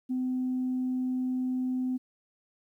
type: tone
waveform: sine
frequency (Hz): 255.1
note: C4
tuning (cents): -44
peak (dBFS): -26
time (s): 0.09-1.98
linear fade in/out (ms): 20
effects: tanh soft clip ceiling -23 dBFS + 11-bit